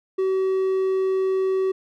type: tone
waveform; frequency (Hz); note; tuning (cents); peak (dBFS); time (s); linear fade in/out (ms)
triangle; 380; F#4; +46; -17; 0.18-1.72; 10
effects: none